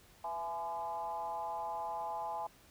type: tone with frequency modulation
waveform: sine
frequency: 843 Hz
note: G#5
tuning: 26 cents sharp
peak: -36 dBFS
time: 0.24-2.47 s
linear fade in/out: 5 ms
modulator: 176 Hz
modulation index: 0.99
effects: pink hiss -62 dBFS RMS until 2.7 s